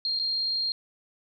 sine tone with dropouts, 4213 Hz, C8, 11 cents sharp, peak -25 dBFS, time 0.05-0.72 s, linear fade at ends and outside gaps 1 ms, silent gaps 0.19-0.197 s, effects none

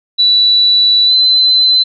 sine tone with pitch glide, 3951 to 4046 Hz, B7 to B7, 0 to +41 cents, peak -6 dBFS, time 0.18-1.84 s, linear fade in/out 20 ms, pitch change +41 cents, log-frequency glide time 1.06-1.13 s, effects none

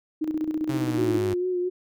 sine tone with tremolo, 311.1 Hz, D#4, in tune, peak -22 dBFS, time 0.21-1.18 s, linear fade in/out 10 ms, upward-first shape square, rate 15 Hz, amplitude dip 60%
sawtooth exponential sweep, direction down, 137 to 98 Hz, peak -24 dBFS, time 0.69-1.34 s, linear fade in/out 5 ms
sine tone with vibrato, 361.6 Hz, F#4, 40 cents flat, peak -23 dBFS, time 0.97-1.7 s, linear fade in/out 20 ms, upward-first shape sine, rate 4.4 Hz, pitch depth 31 cents each way
effects none

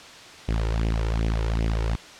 sawtooth tone with flanger, 55.4 Hz, A1, 13 cents sharp, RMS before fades -24 dBFS, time 0.48-1.96 s, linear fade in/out 10 ms, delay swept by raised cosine 0.34 to 2.24 ms, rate 2.6 Hz, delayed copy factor +0.75, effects white hiss -43 dBFS RMS until 2.19 s + low-pass 5000 Hz 12 dB/octave

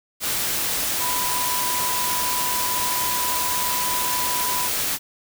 sine tone in noise, 990 Hz, B5, 4 cents sharp, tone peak -26 dBFS, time 0.99-4.7 s, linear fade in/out 50 ms, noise white, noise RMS -24 dBFS, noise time 0.2-4.99 s, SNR -5 dB, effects none

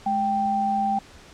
sine tone pair together, 211.1 / 784 Hz, G#3 / G5, +29 / 0 cents, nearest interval octave + major seventh, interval 2271 cents, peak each -28 / -21 dBFS, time 0.06-0.99 s, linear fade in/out 5 ms, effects pink hiss -48 dBFS RMS until 1.33 s + low-pass 7000 Hz 12 dB/octave

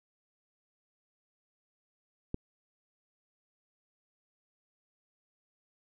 click, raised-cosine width 3 ms, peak -20 dBFS, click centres 2.344 s, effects none

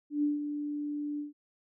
sine tone with ADSR envelope, 293.7 Hz, D4, in tune, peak -24 dBFS, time 0.1-1.33 s, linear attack 130 ms, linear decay 160 ms, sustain -8 dB, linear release 140 ms, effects none

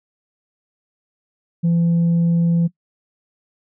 sine tone, 169.2 Hz, E3, 45 cents sharp, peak -11 dBFS, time 1.63-2.68 s, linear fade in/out 20 ms, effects noise-tail reverb RT60 0.1 s tail -21 dB re dry + tanh soft clip ceiling -12 dBFS

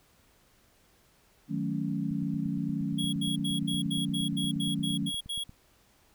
sine chord, D# half-diminished seventh, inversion none, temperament equal with one note detuned, 155.56 / 185 / 217.7 / 277.2 Hz, D#3 / F#3 / A3 / C#4, 0 / 0 / -18 / 0 cents, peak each -34 dBFS, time 1.48-5.12 s, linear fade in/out 50 ms
click train, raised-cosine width 5 ms, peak -34 dBFS, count 30, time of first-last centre 2.11-5.494 s, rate 8.57 Hz
square tone bursts, 3322 Hz, G#7, in tune, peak -32 dBFS, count 11, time 2.98-5.44 s, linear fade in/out 10 ms, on 150 ms, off 81 ms
effects pink hiss -64 dBFS RMS until 6.14 s

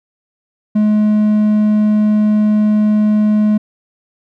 triangle tone, 211.9 Hz, G#3, 35 cents sharp, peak -7 dBFS, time 0.75-3.58 s, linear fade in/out 10 ms, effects none

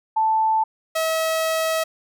sine / sawtooth tone pair in turn, 880 / 643.6 Hz, A5 / E5, 0 / -42 cents, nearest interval perfect fourth, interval 542 cents, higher first, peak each -16 dBFS, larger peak neither, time 0.16-0.64 / 0.95-1.84 s, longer second, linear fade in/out 10 ms, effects none

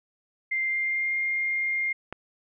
sine tone with pitch glide, 2095 to 2118 Hz, C7 to C7, +2 to +21 cents, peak -24 dBFS, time 0.51-1.93 s, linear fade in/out 10 ms, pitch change +19 cents, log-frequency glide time 0.66-1.15 s
click, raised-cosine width 0.5 ms, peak -19 dBFS, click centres 2.126 s
effects none

